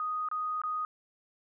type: tone with dropouts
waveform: sine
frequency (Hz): 1244.5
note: D#6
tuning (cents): 0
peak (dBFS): -30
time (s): 0-0.85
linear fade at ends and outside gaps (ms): 1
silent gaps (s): 0.287-0.314 / 0.617-0.636
effects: none